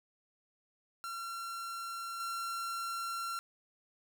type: tone with level steps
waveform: 45% pulse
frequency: 1365 Hz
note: F6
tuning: 40 cents flat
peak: -39 / -36 dBFS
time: 1.04-3.39 s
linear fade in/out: 0 ms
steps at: 2.2 s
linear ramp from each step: 2 ms
effects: none